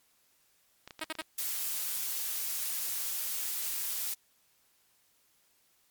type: clicks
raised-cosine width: 0.2 ms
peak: -27 dBFS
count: 6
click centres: 0.876 / 0.908 / 0.993 / 1.042 / 1.153 / 1.218 s
type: tone bursts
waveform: 5% pulse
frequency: 316.4 Hz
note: D#4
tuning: 29 cents sharp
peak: -22 dBFS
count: 3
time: 1.01-1.214 s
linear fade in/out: 5 ms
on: 30 ms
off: 57 ms
type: noise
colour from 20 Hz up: blue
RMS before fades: -34 dBFS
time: 1.38-4.14 s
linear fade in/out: 5 ms
effects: white hiss -69 dBFS RMS until 5.9 s + MP3 96 kbps